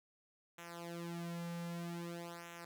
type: tone with flanger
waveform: sawtooth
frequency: 170.8 Hz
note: F3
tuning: 38 cents flat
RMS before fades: -45 dBFS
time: 0.58-2.65 s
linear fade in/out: 5 ms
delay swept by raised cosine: 0.21 to 2.81 ms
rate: 0.52 Hz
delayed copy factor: -0.9
effects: none